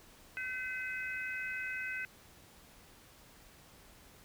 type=harmonic tone; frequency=510 Hz; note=C5; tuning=44 cents flat; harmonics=3 / 4 / 5; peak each=-39 / -42 / -42 dBFS; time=0.37-2.05 s; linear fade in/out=0 ms; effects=pink hiss -59 dBFS RMS until 4.24 s